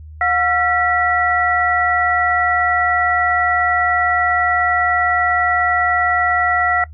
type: tone cluster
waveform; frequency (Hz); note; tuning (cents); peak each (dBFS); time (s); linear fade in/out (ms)
sine; 718 / 1355 / 1946; F5 / E6 / B6; +48 / +47 / -26; -18; 0.21-6.84; 2
effects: noise-tail reverb RT60 0.1 s tail -20 dB re dry + added 77 Hz sine -33 dBFS peak until 6.93 s